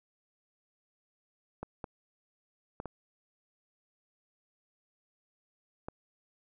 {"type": "clicks", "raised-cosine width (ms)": 1, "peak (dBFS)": -24, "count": 5, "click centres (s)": [1.63, 1.842, 2.801, 2.857, 5.885], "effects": []}